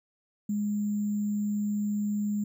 sine tone with sample-and-hold, 207.2 Hz, G#3, 4 cents flat, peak -26 dBFS, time 0.49-2.44 s, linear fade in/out 5 ms, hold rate 7350 Hz, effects none

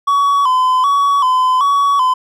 triangle tone with vibrato, 1072 Hz, C6, 42 cents sharp, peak -8 dBFS, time 0.07-2.14 s, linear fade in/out 10 ms, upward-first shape square, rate 1.3 Hz, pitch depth 87 cents each way, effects none

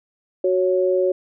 sine tone pair together, 370 / 554.4 Hz, F#4 / C#5, 0 / 0 cents, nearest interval perfect fifth, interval 700 cents, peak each -18 / -19 dBFS, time 0.44-1.12 s, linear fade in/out 5 ms, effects none

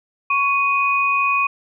sine tone pair together, 1108.7 / 2489 Hz, C#6 / D#7, 0 / 0 cents, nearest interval octave + major second, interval 1400 cents, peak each -18 dBFS, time 0.3-1.47 s, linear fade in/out 5 ms, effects none

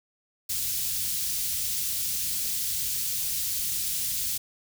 white band-stop noise, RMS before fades -29 dBFS, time 0.49-4.38 s, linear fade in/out 10 ms, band 130 to 3900 Hz, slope 12 dB/octave, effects none

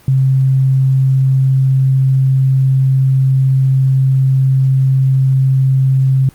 sine tone, 133 Hz, C3, 29 cents sharp, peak -8 dBFS, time 0.08-6.29 s, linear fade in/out 2 ms, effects pink hiss -45 dBFS RMS until 6.34 s + Opus 32 kbps

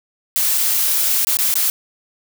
blue noise with dropouts, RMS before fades -17 dBFS, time 0.36-1.7 s, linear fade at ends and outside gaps 0 ms, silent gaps 0.577-0.581 / 1.248-1.27 / 1.37-1.388 / 1.54-1.555 s, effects none

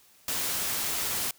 white noise, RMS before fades -30 dBFS, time 0.28-1.31 s, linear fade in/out 2 ms, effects white hiss -59 dBFS RMS until 1.38 s

